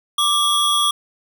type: tone pair together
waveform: square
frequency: 1174.7 / 3329 Hz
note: D6 / G#7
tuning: 0 / +3 cents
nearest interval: octave + tritone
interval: 1803 cents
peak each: -19 / -18 dBFS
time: 0.18-0.91 s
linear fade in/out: 5 ms
effects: none